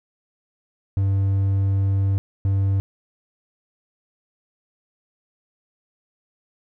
triangle tone bursts at uneven times, 97.7 Hz, G2, 5 cents flat, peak -15 dBFS, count 2, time 0.97-2.18 / 2.45-2.8 s, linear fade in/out 0 ms, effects none

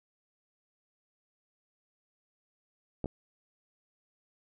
clicks, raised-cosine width 2 ms, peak -20 / -22 dBFS, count 2, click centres 3.043 / 3.058 s, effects none

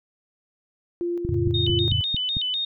sine tone with tremolo, 346.8 Hz, F4, 12 cents flat, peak -23 dBFS, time 1.01-1.88 s, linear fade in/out 0 ms, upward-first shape square, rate 3 Hz, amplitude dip 35%
click train, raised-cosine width 5 ms, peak -16 dBFS, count 6, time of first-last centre 1.25-2.369 s, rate 4.47 Hz
sine chord, F augmented, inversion none, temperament equal, 87.31 / 110 / 138.59 Hz, F2 / A2 / C#3, 0 / 0 / 0 cents, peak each -26 / -25 / -28 dBFS, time 1.29-2.01 s, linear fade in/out 0 ms
sine tone with vibrato, 3332 Hz, G#7, 5 cents sharp, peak -23 dBFS, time 1.54-2.65 s, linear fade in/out 5 ms, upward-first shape square, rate 4 Hz, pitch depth 180 cents each way
effects none

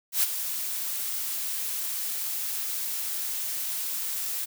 blue noise with ADSR envelope, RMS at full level -21 dBFS, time 0.12-4.46 s, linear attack 110 ms, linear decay 22 ms, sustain -10 dB, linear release 22 ms, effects none

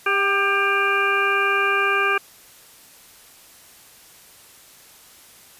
harmonic tone with a mistuned harmonic, 397.6 Hz, G4, 25 cents sharp, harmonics 1 / 2 / 3 / 4 / 6 / 7, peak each -25 / -31 / -22 / -22 / -23 / -30 dBFS, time 0.06-2.18 s, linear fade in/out 5 ms, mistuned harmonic 2, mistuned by -36 cents, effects white hiss -48 dBFS RMS until 5.59 s + resampled to 32000 Hz

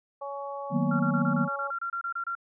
harmonic tone, 280 Hz, C#4, 18 cents sharp, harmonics 2 / 3 / 4, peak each -36 / -38 / -39 dBFS, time 0.21-1.71 s, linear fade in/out 10 ms
sine chord, B major seventh, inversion first, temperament just, 154.34 / 185.21 / 231.5 / 246.9 Hz, D#3 / F#3 / A#3 / B3, -14 / +2 / -12 / 0 cents, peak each -29 dBFS, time 0.7-1.49 s, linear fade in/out 50 ms
sine tone bursts, 1377 Hz, F6, 25 cents flat, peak -29 dBFS, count 13, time 0.91-2.352 s, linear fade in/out 5 ms, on 86 ms, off 27 ms
effects none

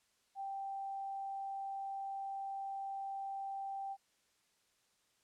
sine tone, 784 Hz, G5, in tune, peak -39 dBFS, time 0.35-3.97 s, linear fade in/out 50 ms, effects white hiss -75 dBFS RMS until 5.23 s + low-pass 9000 Hz 12 dB/octave

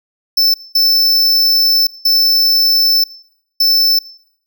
square tone bursts at uneven times, 5290 Hz, E8, 5 cents sharp, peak -9 dBFS, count 4, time 0.37-0.54 / 0.75-1.87 / 2.05-3.04 / 3.6-3.99 s, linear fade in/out 5 ms, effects noise-tail reverb RT60 0.7 s tail -20 dB re dry

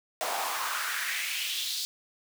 pink noise with high-pass filter sweep, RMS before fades -32 dBFS, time 0.21-1.85 s, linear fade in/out 0 ms, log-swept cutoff 660 to 4500 Hz, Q 3.2, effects none

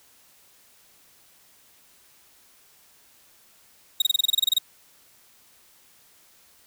40% pulse tone bursts, 3770 Hz, A#7, 19 cents sharp, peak -15 dBFS, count 13, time 4-4.584 s, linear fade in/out 5 ms, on 20 ms, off 27 ms, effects white hiss -57 dBFS RMS until 6.66 s

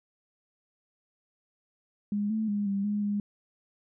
sine tone with pitch steps, 205.6 / 218.9 / 205.1 / 198.2 / 207.1 / 204.8 Hz, G#3 / A3 / G#3 / G3 / G#3 / G#3, -17 / -9 / -21 / +19 / -5 / -24 cents, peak -26 dBFS, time 2.12-3.2 s, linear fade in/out 2 ms, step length 180 ms, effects none

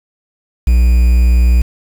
triangle tone with quantisation, 60.2 Hz, B1, 44 cents flat, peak -4 dBFS, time 0.67-1.62 s, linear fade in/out 5 ms, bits 5, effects none

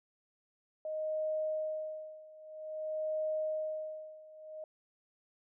sine tone with tremolo, 622.3 Hz, D#5, in tune, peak -31 dBFS, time 0.85-4.64 s, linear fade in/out 2 ms, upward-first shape sine, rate 0.51 Hz, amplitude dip 90%, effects none

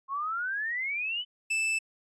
sine exponential sweep, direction up, 1064 to 3051 Hz, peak -29 dBFS, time 0.08-1.25 s, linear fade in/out 50 ms
45% pulse tone, 2637 Hz, E7, in tune, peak -26 dBFS, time 1.5-1.79 s, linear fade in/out 10 ms
effects resampled to 22050 Hz

